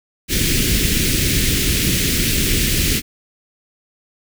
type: band-stop noise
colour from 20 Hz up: pink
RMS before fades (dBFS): -17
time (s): 0.28-3.02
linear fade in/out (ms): 50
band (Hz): 370 to 2000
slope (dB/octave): 24
effects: none